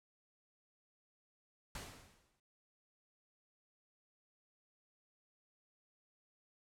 pink noise with exponential decay, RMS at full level -44 dBFS, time 1.75-2.4 s, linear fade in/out 2 ms, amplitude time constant 140 ms, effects noise-tail reverb RT60 0.1 s tail -19 dB re dry + low-pass 11000 Hz 12 dB/octave

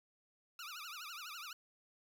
15% pulse tone with vibrato, 1303 Hz, E6, 20 cents flat, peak -39 dBFS, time 0.59-1.53 s, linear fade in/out 2 ms, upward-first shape triangle, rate 12 Hz, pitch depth 230 cents each way, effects none

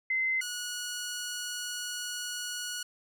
sine / 10% pulse tone pair in turn, 2062 / 1458.1 Hz, C7 / F#6, -26 / -26 cents, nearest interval tritone, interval 600 cents, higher first, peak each -26 dBFS, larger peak neither, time 0.1-0.41 / 0.41-2.83 s, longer second, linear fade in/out 5 ms, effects none

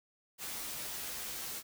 white noise with comb filter, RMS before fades -41 dBFS, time 0.38-1.63 s, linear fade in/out 50 ms, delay 11 ms, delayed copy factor -0.55, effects none

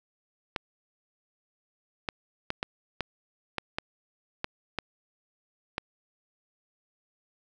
clicks, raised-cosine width 0.3 ms, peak -13 dBFS, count 10, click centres 0.562 / 2.088 / 2.504 / 2.629 / 3.007 / 3.583 / 3.785 / 4.444 / 4.787 / 5.781 s, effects none

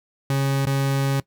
40% pulse tone with dropouts, 137.1 Hz, C#3, 19 cents flat, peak -18 dBFS, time 0.3-1.2 s, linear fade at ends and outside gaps 2 ms, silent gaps 0.654-0.668 s, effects noise-tail reverb RT60 0.1 s tail -20 dB re dry

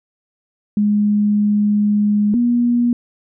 sine tone pair in turn, 207.7 / 240.1 Hz, G#3 / B3, 0 / -49 cents, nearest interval minor third, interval 251 cents, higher second, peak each -12 dBFS, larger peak neither, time 0.77-2.34 / 2.34-2.93 s, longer first, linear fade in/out 2 ms, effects none

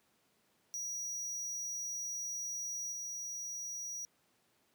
square tone with level steps, 5790 Hz, F#8, 38 cents flat, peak -38 / -40 dBFS, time 0.74-4.05 s, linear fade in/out 0 ms, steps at 2.92 s, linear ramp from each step 2 ms, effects pink hiss -73 dBFS RMS until 4.74 s + high-pass 150 Hz 12 dB/octave

